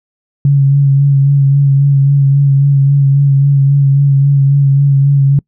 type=tone with vibrato; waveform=sine; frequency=139.3 Hz; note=C#3; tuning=9 cents sharp; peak=-5 dBFS; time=0.45-5.39 s; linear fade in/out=2 ms; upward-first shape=sine; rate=3.7 Hz; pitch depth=26 cents each way; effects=noise-tail reverb RT60 0.1 s tail -26 dB re dry